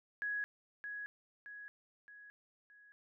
sine tone with echo, 1670 Hz, G#6, 9 cents sharp, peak -35 dBFS, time 0.22-0.44 s, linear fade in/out 0 ms, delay 620 ms, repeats 4, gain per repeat -6 dB, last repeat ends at 2.92 s, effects none

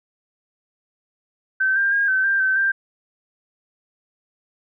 sine tone with pitch steps, 1541 / 1592 / 1624 / 1534 / 1585 / 1538 / 1581 Hz, G6 / G6 / G#6 / G6 / G6 / G6 / G6, -30 / +26 / -39 / -38 / +19 / -33 / +14 cents, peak -16 dBFS, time 1.6-2.72 s, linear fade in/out 10 ms, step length 160 ms, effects none

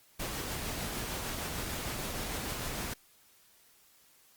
pink noise with tremolo, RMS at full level -36 dBFS, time 0.19-2.94 s, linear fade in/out 10 ms, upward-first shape triangle, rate 6.6 Hz, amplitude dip 25%, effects white hiss -63 dBFS RMS until 4.36 s + Opus 48 kbps

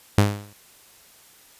sawtooth tone with exponential decay, 102.5 Hz, G#2, 22 cents flat, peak -7 dBFS, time 0.18-0.53 s, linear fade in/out 0 ms, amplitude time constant 76 ms, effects white hiss -52 dBFS RMS until 1.59 s + resampled to 32000 Hz

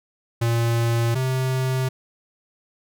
square tone pair in turn, 116.54 / 130.25 Hz, A#2 / C3, 0 / -7 cents, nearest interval major second, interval 193 cents, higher second, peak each -19 / -21 dBFS, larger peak first, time 0.41-1.15 / 1.15-1.89 s, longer neither, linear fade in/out 10 ms, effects none

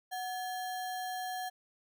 sine tone with sample-and-hold, 740 Hz, F#5, in tune, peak -35 dBFS, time 0.11-1.5 s, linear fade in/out 20 ms, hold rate 2450 Hz, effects none

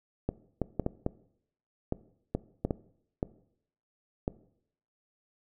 clicks, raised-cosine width 2 ms, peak -15 dBFS, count 11, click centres 0.29 / 0.617 / 0.797 / 0.864 / 1.064 / 1.924 / 2.35 / 2.65 / 2.708 / 3.229 / 4.279 s, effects noise-tail reverb RT60 0.7 s tail -19 dB re dry

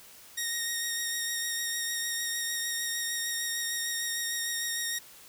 10% pulse tone with vibrato, 1864.7 Hz, A#6, in tune, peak -21 dBFS, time 0.37-4.99 s, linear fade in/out 10 ms, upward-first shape sine, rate 6.6 Hz, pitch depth 17 cents each way, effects white hiss -52 dBFS RMS until 5.28 s

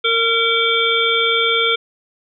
harmonic tone with a mistuned harmonic, 458.7 Hz, A#4, 28 cents flat, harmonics 1 / 3 / 5 / 7 / 8, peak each -20 / -20 / -20 / -20 / -20 dBFS, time 0.04-1.76 s, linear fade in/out 10 ms, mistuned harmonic 8, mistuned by -75 cents, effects none

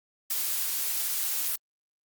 blue noise, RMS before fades -29 dBFS, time 0.3-1.56 s, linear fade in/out 5 ms, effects Opus 48 kbps

